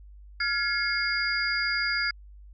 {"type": "tone cluster", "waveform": "sine", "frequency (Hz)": [1401, 1688, 2159, 4833], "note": ["F6", "G#6", "C#7", "D8"], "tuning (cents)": [5, 28, -46, 49], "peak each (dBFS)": -30, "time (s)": [0.4, 2.11], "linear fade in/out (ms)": 5, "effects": ["added 50 Hz sine -45 dBFS peak until 2.53 s"]}